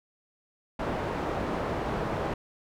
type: low-pass noise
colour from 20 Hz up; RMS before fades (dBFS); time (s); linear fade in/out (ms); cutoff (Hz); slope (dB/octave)
white; -31; 0.79-2.34; 5; 800; 12
effects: none